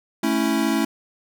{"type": "chord", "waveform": "square", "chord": "A major", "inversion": "none", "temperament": "equal", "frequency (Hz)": [220, 277.2, 329.6], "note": ["A3", "C#4", "E4"], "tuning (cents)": [0, 0, 0], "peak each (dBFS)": -24, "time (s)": [0.23, 0.85], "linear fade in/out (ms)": 5, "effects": []}